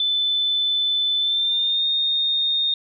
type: tone with pitch glide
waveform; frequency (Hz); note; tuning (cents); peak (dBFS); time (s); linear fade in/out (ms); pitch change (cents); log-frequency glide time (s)
sine; 3515 to 3677; A7 to A#7; -2 to -24; -18; 0-2.74; 2; +78; 1.19-1.86
effects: none